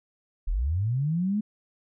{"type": "linear sweep", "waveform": "sine", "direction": "up", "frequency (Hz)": [32.18, 217.1], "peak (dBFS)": -23, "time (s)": [0.47, 1.41], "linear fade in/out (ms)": 10, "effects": []}